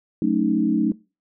sine chord, D# half-diminished seventh, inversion first, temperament equal, 185 / 220 / 277.2 / 311.1 Hz, F#3 / A3 / C#4 / D#4, 0 / 0 / 0 / 0 cents, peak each -25 / -22 / -24 / -22 dBFS, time 0.22-0.92 s, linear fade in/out 2 ms, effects noise-tail reverb RT60 0.3 s tail -22 dB re dry

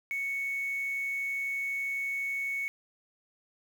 sine tone with quantisation, 2217 Hz, C#7, in tune, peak -30 dBFS, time 0.11-2.68 s, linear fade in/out 0 ms, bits 8, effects none

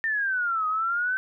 sine exponential two-way sweep, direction down then up, 1821 to 1246 to 1541 Hz, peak -23 dBFS, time 0.04-1.17 s, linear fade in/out 0 ms, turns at 0.67 s, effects none

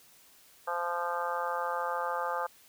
harmonic tone, 173.3 Hz, F3, 13 cents flat, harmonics 3 / 4 / 5 / 6 / 7 / 8 / 9, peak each -36 / -40 / -35 / -41 / -35 / -44 / -41 dBFS, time 0.67-2.47 s, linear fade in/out 10 ms, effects white hiss -59 dBFS RMS until 2.68 s

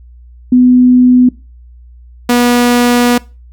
sine / sawtooth tone pair in turn, 250 / 242.6 Hz, B3 / B3, +21 / -31 cents, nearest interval minor second, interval 52 cents, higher first, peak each -3 dBFS, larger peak neither, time 0.52-1.29 / 2.29-3.18 s, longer second, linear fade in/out 5 ms, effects noise-tail reverb RT60 0.3 s tail -22 dB re dry + added 60 Hz sine -34 dBFS peak until 3.52 s

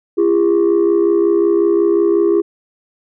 sine tone pair together, 339.2 / 404.7 Hz, E4 / G#4, +50 / -45 cents, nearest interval minor third, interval 305 cents, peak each -11 dBFS, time 0.17-2.42 s, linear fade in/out 20 ms, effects tanh soft clip ceiling -7 dBFS

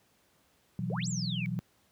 sine chord, B suspended fourth, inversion none, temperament equal, 123.47 / 164.81 / 185 Hz, B2 / E3 / F#3, 0 / 0 / 0 cents, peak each -35 dBFS, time 0.79-1.59 s, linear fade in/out 0 ms
sine exponential two-way sweep, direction up then down, 382.8 to 7890 to 2212 Hz, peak -36 dBFS, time 0.9-1.46 s, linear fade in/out 0 ms, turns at 1.08 s
effects pink hiss -68 dBFS RMS until 1.91 s + high-pass 80 Hz 12 dB/octave

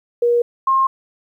sine tone pair in turn, 477 / 1066.8 Hz, A#4 / C6, +40 / +33 cents, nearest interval octave + major second, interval 1393 cents, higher second, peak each -12 dBFS, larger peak neither, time 0.22-0.42 / 0.67-0.87 s, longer neither, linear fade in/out 5 ms, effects 9-bit

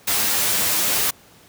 white noise with comb filter, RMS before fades -20 dBFS, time 0.07-1.11 s, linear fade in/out 10 ms, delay 10 ms, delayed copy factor +0.55, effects pink hiss -50 dBFS RMS until 1.48 s + high-pass 80 Hz 12 dB/octave

